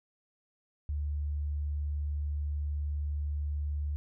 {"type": "tone", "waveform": "sine", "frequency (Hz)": 73.42, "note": "D2", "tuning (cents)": 0, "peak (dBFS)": -30, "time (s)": [0.89, 3.96], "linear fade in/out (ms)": 0, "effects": []}